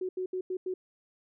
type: tone bursts at uneven times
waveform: sine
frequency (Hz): 370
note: F#4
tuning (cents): 0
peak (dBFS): -30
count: 5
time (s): 0.01-0.09 / 0.17-0.26 / 0.33-0.41 / 0.5-0.57 / 0.66-0.74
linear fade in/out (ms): 5
effects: none